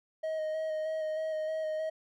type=tone with vibrato; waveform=triangle; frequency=628 Hz; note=D#5; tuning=16 cents sharp; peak=-29 dBFS; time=0.23-1.9 s; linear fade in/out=10 ms; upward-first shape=square; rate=3.2 Hz; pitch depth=15 cents each way; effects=none